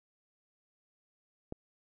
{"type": "click", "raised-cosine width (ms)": 2, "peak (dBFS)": -25, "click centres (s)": 1.524, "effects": []}